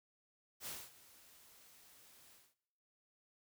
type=noise with ADSR envelope; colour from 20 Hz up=white; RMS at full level=-44 dBFS; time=0.6-2.55 s; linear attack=67 ms; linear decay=230 ms; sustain=-19 dB; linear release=220 ms; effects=noise-tail reverb RT60 0.9 s tail -20 dB re dry